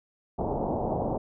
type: low-pass noise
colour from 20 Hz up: white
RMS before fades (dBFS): -29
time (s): 0.38-1.18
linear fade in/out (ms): 10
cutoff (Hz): 850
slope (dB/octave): 48
effects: none